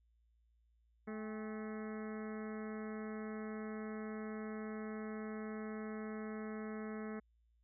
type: harmonic tone with a mistuned harmonic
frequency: 216.4 Hz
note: A3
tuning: 29 cents flat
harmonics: 1 / 2 / 3 / 4 / 5 / 6 / 7 / 8 / 9 / 10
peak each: -43 / -47 / -55 / -58 / -58 / -56 / -60 / -59 / -60 / -61 dBFS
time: 1.07-7.2 s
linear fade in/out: 10 ms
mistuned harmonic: 4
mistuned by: -120 cents
effects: added 57 Hz sine -70 dBFS peak until 7.63 s